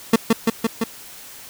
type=tone with echo; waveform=30% pulse; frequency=226.3 Hz; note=A3; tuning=49 cents sharp; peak=-7 dBFS; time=0.13-0.16 s; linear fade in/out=5 ms; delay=170 ms; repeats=4; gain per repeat=-2 dB; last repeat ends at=0.84 s; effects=white hiss -40 dBFS RMS until 1.49 s